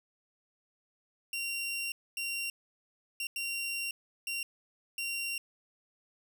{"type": "tone bursts at uneven times", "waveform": "sawtooth", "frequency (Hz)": 2758, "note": "F7", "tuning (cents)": -22, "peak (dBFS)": -30, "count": 6, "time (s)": [[1.33, 1.92], [2.17, 2.5], [3.2, 3.27], [3.36, 3.91], [4.27, 4.43], [4.98, 5.38]], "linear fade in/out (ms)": 2, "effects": []}